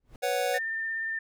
brown noise with exponential growth, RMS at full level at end -41 dBFS, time 0-0.16 s, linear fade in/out 2 ms, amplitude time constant 33 ms
square chord, B suspended second, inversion none, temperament just, 493.9 / 555.6 / 740.8 Hz, B4 / C#5 / F#5, 0 / +4 / +2 cents, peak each -31 dBFS, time 0.22-0.59 s, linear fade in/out 20 ms
sine tone with vibrato, 1800 Hz, A6, 39 cents sharp, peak -29 dBFS, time 0.54-1.19 s, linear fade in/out 5 ms, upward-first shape sine, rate 17 Hz, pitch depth 11 cents each way
effects none

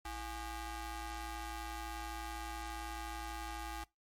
sawtooth ring-modulated tone, 386.1 Hz, G4, 26 cents flat, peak -34 dBFS, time 0.05-3.84 s, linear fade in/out 5 ms, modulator 442 Hz, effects noise-tail reverb RT60 0.2 s tail -22 dB re dry + MP3 64 kbps

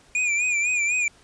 square tone with vibrato, 2415 Hz, D7, 48 cents sharp, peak -21 dBFS, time 0.15-1.08 s, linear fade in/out 2 ms, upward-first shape sine, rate 4 Hz, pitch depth 67 cents each way, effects pink hiss -55 dBFS RMS until 1.23 s + resampled to 22050 Hz

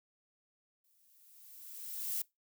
violet noise with exponential growth, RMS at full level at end -34 dBFS, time 0.84-2.22 s, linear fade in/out 5 ms, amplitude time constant 300 ms, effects noise-tail reverb RT60 0.2 s tail -23 dB re dry

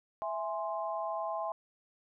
sine chord, E augmented, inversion none, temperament equal, 659.3 / 830.6 / 1046.5 Hz, E5 / G#5 / B#5, 0 / 0 / 0 cents, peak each -36 / -38 / -38 dBFS, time 0.22-1.52 s, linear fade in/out 0 ms, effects none

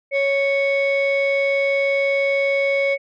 sine tone pair together, 554.2 / 2217 Hz, C#5 / C#7, -1 / 0 cents, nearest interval 2 octaves, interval 2401 cents, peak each -16 / -19 dBFS, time 0.11-2.98 s, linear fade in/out 50 ms, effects tanh soft clip ceiling -13 dBFS

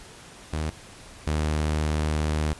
sawtooth tone pair in turn, 77.78 / 76.58 Hz, D#2 / D#2, 0 / -27 cents, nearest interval unison, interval 27 cents, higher first, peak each -22 / -19 dBFS, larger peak second, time 0.53-0.7 / 1.27-2.53 s, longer second, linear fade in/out 0 ms, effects pink hiss -46 dBFS RMS until 2.59 s + resampled to 24000 Hz

